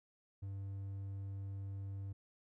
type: tone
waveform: triangle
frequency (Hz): 98.1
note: G2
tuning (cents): +2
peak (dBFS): -39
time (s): 0.42-2.13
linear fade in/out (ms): 10
effects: none